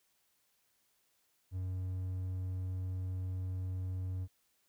triangle tone, 92.5 Hz, F#2, in tune, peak -33 dBFS, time 1.51-4.28 s, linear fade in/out 50 ms, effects white hiss -75 dBFS RMS until 4.68 s

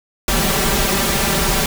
pink noise with comb filter, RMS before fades -17 dBFS, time 0.28-1.66 s, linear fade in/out 2 ms, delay 5.1 ms, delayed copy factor +0.85, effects none

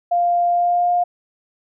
sine tone with pitch glide, 698.5 to 707.4 Hz, F5 to F5, 0 to +22 cents, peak -14 dBFS, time 0.11-1.04 s, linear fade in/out 10 ms, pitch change +22 cents, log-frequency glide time 0.48-0.92 s, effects none

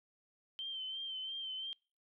sine tone with vibrato, 3116 Hz, G7, 11 cents flat, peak -39 dBFS, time 0.59-1.73 s, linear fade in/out 0 ms, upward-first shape sine, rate 2.9 Hz, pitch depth 40 cents each way, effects noise-tail reverb RT60 0.4 s tail -26 dB re dry

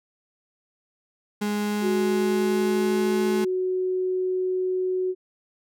35% pulse tone with pitch glide, 207.7 to 212.6 Hz, G#3 to G#3, 0 to +41 cents, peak -22 dBFS, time 1.41-3.45 s, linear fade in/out 10 ms, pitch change +41 cents, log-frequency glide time 1.55-3.21 s
sine tone, 370 Hz, F#4, in tune, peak -22 dBFS, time 1.81-5.15 s, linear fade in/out 50 ms
effects none

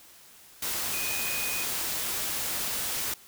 sine tone in noise, 2489 Hz, D#7, in tune, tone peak -34 dBFS, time 0.93-1.64 s, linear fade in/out 5 ms, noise white, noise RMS -31 dBFS, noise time 0.62-3.14 s, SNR -6 dB, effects white hiss -53 dBFS RMS until 3.27 s

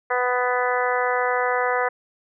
harmonic tone, 248.5 Hz, B3, 11 cents sharp, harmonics 2 / 3 / 4 / 5 / 6 / 7 / 8, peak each -24 / -26 / -27 / -28 / -29 / -29 / -30 dBFS, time 0.1-1.89 s, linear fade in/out 10 ms, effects none

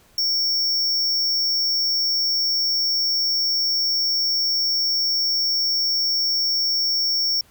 square tone, 5480 Hz, F8, 34 cents flat, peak -19 dBFS, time 0.18-7.41 s, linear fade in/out 2 ms, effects pink hiss -55 dBFS RMS until 7.5 s

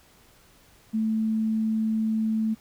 sine tone, 220 Hz, A3, in tune, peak -22 dBFS, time 0.93-2.55 s, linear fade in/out 20 ms, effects pink hiss -57 dBFS RMS until 2.6 s

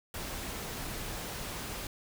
pink noise, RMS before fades -39 dBFS, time 0.14-1.87 s, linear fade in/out 2 ms, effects none

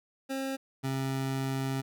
25% pulse tone pair in turn, 268.2 / 134.1 Hz, C4 / C3, +43 / +43 cents, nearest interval octave, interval 1200 cents, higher first, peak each -28 / -26 dBFS, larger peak second, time 0.29-0.57 / 0.83-1.82 s, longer second, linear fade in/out 20 ms, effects none

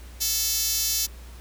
5% pulse tone with high-pass filter, 440 Hz, A4, in tune, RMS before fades -25 dBFS, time 0.2-1.07 s, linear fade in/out 20 ms, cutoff 7000 Hz, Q 1.3, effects added 60 Hz sine -40 dBFS peak until 1.4 s + pink hiss -50 dBFS RMS until 1.4 s

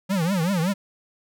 square tone with vibrato, 179.4 Hz, F3, 47 cents sharp, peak -21 dBFS, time 0.09-0.74 s, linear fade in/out 20 ms, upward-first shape triangle, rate 5.3 Hz, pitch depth 250 cents each way, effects none

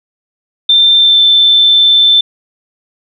sine tone with pitch glide, 3576 to 3541 Hz, A7 to A7, +27 to +10 cents, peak -4 dBFS, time 0.69-2.21 s, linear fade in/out 5 ms, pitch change -17 cents, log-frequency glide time 0.96-1.21 s, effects none

